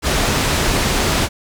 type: low-pass noise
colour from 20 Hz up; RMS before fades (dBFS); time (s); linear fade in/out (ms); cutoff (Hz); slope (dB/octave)
pink; -17; 0.02-1.29; 50; 8600; 12
effects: none